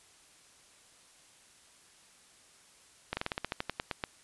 slowing click train, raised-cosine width 0.3 ms, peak -16 dBFS, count 13, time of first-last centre 3.13-4.039 s, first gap 40 ms, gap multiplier 1.11, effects white hiss -60 dBFS RMS until 4.23 s + resampled to 24000 Hz

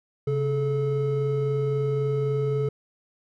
triangle tone pair together, 135.85 / 431.3 Hz, C#3 / A4, -35 / -35 cents, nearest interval octave + minor sixth, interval 2000 cents, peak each -23 dBFS, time 0.27-2.69 s, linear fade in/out 5 ms, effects none

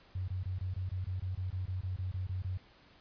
sine tone bursts, 92.5 Hz, F#2, in tune, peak -33 dBFS, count 16, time 0.15-2.575 s, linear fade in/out 5 ms, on 130 ms, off 23 ms, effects pink hiss -61 dBFS RMS until 3 s + resampled to 11025 Hz

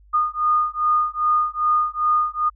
sine beating tone pair, 1224 / 1226.5 Hz, D#6 / D#6, -29 / -25 cents, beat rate 2.5 Hz, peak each -20 dBFS, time 0.13-2.5 s, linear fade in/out 20 ms, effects added 50 Hz sine -48 dBFS peak until 2.55 s

